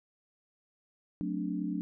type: chord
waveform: sine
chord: D dominant seventh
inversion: first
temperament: just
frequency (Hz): 183.54 / 220.2 / 264.3 / 293.7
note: F#3 / A3 / C4 / D4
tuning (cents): -14 / +2 / +18 / 0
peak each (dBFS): -35 / -38 / -40 / -35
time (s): 1.21-1.81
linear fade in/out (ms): 0
effects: none